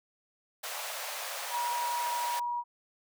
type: high-pass noise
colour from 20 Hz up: pink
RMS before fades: -38 dBFS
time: 0.63-2.4 s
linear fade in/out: 10 ms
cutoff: 550 Hz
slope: 48 dB/octave
type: tone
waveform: sine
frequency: 960 Hz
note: B5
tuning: 49 cents flat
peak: -30 dBFS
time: 1.5-2.64 s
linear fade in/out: 50 ms
effects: none